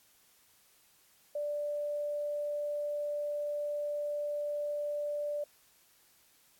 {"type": "tone", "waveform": "sine", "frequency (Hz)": 587.3, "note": "D5", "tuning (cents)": 0, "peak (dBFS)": -32, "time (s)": [1.35, 5.44], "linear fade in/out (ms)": 5, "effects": ["white hiss -65 dBFS RMS until 6.59 s", "AAC 64 kbps"]}